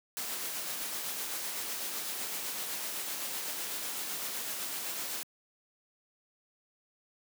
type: noise with tremolo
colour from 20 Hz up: white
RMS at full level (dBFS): -36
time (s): 0.17-5.23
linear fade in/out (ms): 0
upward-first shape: sine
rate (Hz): 7.9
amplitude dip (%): 25
effects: high-pass 200 Hz 12 dB/octave